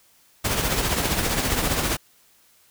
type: noise with tremolo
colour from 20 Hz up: pink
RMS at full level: -21 dBFS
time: 0.44-1.97 s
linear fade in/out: 10 ms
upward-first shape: triangle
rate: 15 Hz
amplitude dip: 55%
effects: white hiss -58 dBFS RMS until 2.7 s